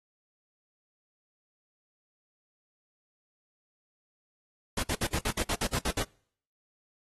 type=noise bursts; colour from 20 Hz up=pink; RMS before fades=-30 dBFS; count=11; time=4.77-6.03 s; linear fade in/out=5 ms; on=60 ms; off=60 ms; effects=noise-tail reverb RT60 0.6 s tail -26 dB re dry + AAC 32 kbps